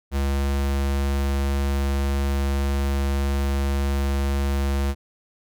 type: tone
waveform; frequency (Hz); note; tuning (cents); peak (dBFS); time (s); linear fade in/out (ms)
square; 69.3; C#2; 0; -21; 0.11-4.95; 50
effects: none